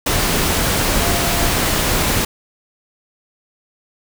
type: tone in noise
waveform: sine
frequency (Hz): 688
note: F5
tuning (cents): -26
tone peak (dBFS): -25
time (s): 1-1.49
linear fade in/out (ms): 5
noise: pink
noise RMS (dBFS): -17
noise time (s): 0.06-2.25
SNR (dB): -11
effects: none